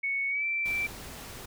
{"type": "tone with pitch glide", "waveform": "sine", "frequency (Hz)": [2217, 2339], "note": ["C#7", "D7"], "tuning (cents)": [0, -8], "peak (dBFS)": -27, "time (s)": [0.03, 0.87], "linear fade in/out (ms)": 10, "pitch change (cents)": 92, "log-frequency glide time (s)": [0.29, 0.45]}
{"type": "noise", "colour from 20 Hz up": "pink", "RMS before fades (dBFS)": -43, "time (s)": [0.65, 1.46], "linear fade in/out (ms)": 10}
{"effects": []}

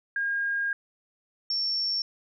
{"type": "tone pair in turn", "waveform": "sine", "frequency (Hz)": [1620, 5449], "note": ["G#6", "F8"], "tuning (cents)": [-43, -44], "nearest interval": "octave + major sixth", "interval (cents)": 2099, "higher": "second", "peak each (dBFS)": -25, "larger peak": "neither", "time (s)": [[0.16, 0.73], [1.5, 2.02]], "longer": "first", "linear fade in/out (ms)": 2, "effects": []}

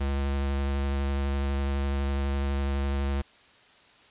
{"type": "tone with vibrato", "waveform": "square", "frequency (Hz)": 69.3, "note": "C#2", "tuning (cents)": 0, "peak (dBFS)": -26, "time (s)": [0, 3.22], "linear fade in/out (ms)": 10, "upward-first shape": "square", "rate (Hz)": 12, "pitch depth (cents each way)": 12, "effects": ["white hiss -56 dBFS RMS until 4.1 s", "resampled to 8000 Hz"]}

